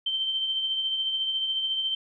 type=tone with tremolo; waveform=sine; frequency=3115 Hz; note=G7; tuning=12 cents flat; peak=-23 dBFS; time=0.06-1.95 s; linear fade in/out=5 ms; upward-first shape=triangle; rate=14 Hz; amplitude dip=45%; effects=none